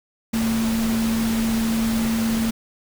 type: tone in noise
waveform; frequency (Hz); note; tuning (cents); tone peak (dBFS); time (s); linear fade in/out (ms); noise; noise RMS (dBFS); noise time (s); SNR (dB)
sine; 225; A3; +39; -19; 0.33-2.51; 10; pink; -29; 0.33-2.51; +7
effects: none